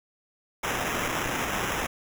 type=noise with sample-and-hold; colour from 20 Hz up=violet; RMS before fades=-29 dBFS; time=0.63-1.87 s; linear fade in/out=10 ms; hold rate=4410 Hz; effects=none